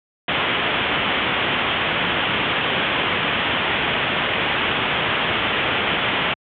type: low-pass noise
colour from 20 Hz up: white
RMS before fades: -21 dBFS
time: 0.28-6.34 s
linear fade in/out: 5 ms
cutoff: 3400 Hz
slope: 96 dB/octave
effects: high-pass 80 Hz 12 dB/octave